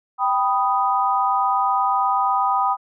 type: chord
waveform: sine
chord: G augmented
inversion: none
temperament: equal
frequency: 784 / 987.8 / 1244.5 Hz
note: G5 / B5 / D#6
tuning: 0 / 0 / 0 cents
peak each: -21 dBFS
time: 0.18-2.77 s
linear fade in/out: 50 ms
effects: none